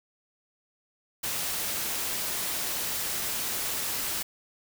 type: noise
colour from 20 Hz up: white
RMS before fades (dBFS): -31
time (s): 1.23-4.23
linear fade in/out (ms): 10
effects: none